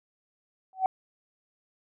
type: tone with exponential growth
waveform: sine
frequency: 757 Hz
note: F#5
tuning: 39 cents sharp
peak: -16 dBFS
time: 0.73-0.86 s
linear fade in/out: 1 ms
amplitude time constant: 27 ms
effects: tanh soft clip ceiling -12 dBFS